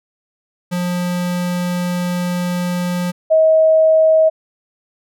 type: tone pair in turn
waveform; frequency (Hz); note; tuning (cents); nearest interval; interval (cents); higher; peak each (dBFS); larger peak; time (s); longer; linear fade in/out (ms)
square / sine; 177.6 / 636; F3 / D#5; +29 / +38; octave + minor seventh; 2209; second; -18 / -8; second; 0.71-3.12 / 3.3-4.3; first; 20
effects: none